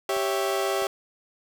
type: chord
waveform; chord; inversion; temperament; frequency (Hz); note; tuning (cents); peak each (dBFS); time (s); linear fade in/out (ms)
30% pulse; C# diminished; second; equal; 392 / 554.4 / 659.3; G4 / C#5 / E5; 0 / 0 / 0; -24 / -27 / -27; 0.09-0.87; 2
type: clicks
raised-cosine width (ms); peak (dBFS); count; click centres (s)
1; -28; 2; 0.167 / 0.822
effects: none